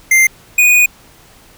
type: tone pair in turn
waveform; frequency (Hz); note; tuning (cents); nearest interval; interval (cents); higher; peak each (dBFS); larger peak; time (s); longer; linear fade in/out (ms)
square; 2093 / 2471; C7 / D#7; 0 / -13; minor third; 287; second; -7; neither; 0.11-0.27 / 0.58-0.86; second; 5
effects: pink hiss -44 dBFS RMS until 1.57 s